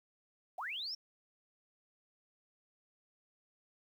sine linear sweep, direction up, 622.3 to 5588 Hz, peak -38 dBFS, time 0.58-0.95 s, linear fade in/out 5 ms, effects 11-bit

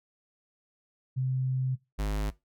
sine / square tone pair in turn, 130 / 51.59 Hz, C3 / G#1, -11 / -11 cents, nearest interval octave + major third, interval 1600 cents, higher first, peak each -26 / -28 dBFS, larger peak first, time 1.16-1.76 / 1.98-2.31 s, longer first, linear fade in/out 20 ms, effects noise-tail reverb RT60 0.2 s tail -18 dB re dry

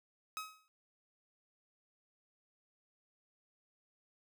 sawtooth tone with exponential decay, 1273 Hz, D#6, 39 cents sharp, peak -33 dBFS, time 0.37-0.68 s, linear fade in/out 0 ms, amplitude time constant 66 ms, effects none

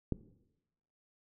click, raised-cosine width 3 ms, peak -18 dBFS, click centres 0.123 s, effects noise-tail reverb RT60 0.9 s tail -17 dB re dry

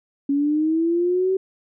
sine linear sweep, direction up, 277.2 to 383.8 Hz, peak -17 dBFS, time 0.29-1.37 s, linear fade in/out 5 ms, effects none

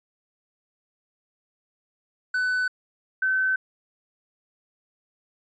triangle / sine tone pair in turn, 1500 / 1529.7 Hz, F#6 / G6, +23 / -43 cents, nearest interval unison, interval 34 cents, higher second, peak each -20 dBFS, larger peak neither, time 2.34-2.68 / 3.22-3.56 s, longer neither, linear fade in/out 5 ms, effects resampled to 16000 Hz

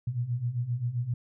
sine beating tone pair, 116.54 / 124.14 Hz, A#2 / B2, 0 / +9 cents, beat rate 7.6 Hz, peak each -33 / -29 dBFS, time 0.07-1.14 s, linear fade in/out 5 ms, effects none

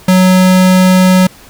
square tone, 185 Hz, F#3, in tune, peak -5 dBFS, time 0.08-1.27 s, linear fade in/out 5 ms, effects pink hiss -38 dBFS RMS until 1.49 s

